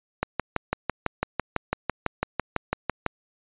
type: click train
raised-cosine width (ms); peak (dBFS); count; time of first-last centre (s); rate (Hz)
0.5; -8; 18; 0.23-3.063; 6
effects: resampled to 8000 Hz